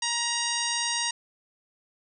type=harmonic tone; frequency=944 Hz; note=A#5; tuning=22 cents sharp; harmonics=1 / 2 / 3 / 4 / 5 / 6 / 7 / 9; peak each=-34 / -34 / -34 / -34 / -34 / -34 / -34 / -34 dBFS; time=0.02-1.11 s; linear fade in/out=5 ms; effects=none